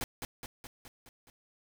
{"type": "noise with echo", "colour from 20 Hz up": "pink", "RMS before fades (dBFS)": -35, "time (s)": [0.01, 0.04], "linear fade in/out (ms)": 0, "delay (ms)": 210, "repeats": 6, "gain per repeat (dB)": -4, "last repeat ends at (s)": 1.3, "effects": []}